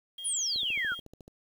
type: tone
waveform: sine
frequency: 3240 Hz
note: G#7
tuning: 43 cents flat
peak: -38 dBFS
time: 0.18-1 s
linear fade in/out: 5 ms
type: exponential sweep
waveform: sine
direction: down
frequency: 10548 to 1327 Hz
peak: -28 dBFS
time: 0.24-0.95 s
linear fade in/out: 20 ms
type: click train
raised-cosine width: 2 ms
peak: -35 dBFS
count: 11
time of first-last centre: 0.56-1.279 s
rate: 13.9 Hz
effects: 9-bit